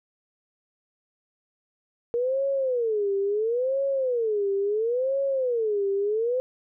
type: tone with vibrato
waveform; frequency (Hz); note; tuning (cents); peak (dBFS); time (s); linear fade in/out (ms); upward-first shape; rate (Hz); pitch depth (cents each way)
sine; 466.1; A#4; 0; -22; 2.14-6.4; 0; sine; 0.73; 290
effects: none